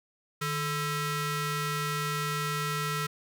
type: ring-modulated tone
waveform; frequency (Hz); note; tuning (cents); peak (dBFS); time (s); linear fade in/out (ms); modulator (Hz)
sawtooth; 587.3; D5; 0; -22; 0.41-3.07; 10; 740
effects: none